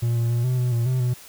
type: tone with pitch steps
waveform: triangle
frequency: 118 / 117.1 / 118.9 / 126.9 / 124.1 / 117.4 / 128.6 / 123.7 Hz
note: A#2 / A#2 / A#2 / B2 / B2 / A#2 / C3 / B2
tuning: +22 / +8 / +35 / +47 / +9 / +13 / -30 / +3 cents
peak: -17 dBFS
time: 0.02-1.14 s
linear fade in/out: 10 ms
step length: 140 ms
effects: white hiss -45 dBFS RMS until 1.28 s